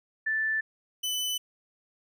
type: tone pair in turn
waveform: sine / sawtooth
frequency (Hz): 1760 / 3002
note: A6 / F#7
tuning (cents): 0 / +24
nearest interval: major sixth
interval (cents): 924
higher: second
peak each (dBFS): -25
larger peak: neither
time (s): 0.26-0.61 / 1.03-1.38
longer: neither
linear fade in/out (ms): 10
effects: none